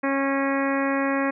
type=harmonic tone; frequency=274.2 Hz; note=C#4; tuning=19 cents flat; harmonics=1 / 2 / 3 / 4 / 5 / 6 / 7 / 8 / 9; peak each=-24 / -27 / -33 / -30 / -36 / -32 / -32 / -37 / -38 dBFS; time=0.03-1.31 s; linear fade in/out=10 ms; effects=none